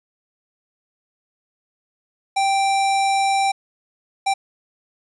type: tone bursts at uneven times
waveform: square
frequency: 784 Hz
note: G5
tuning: in tune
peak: -17 dBFS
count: 2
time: 2.36-3.52 / 4.26-4.34 s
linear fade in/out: 10 ms
effects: resampled to 24000 Hz + 9-bit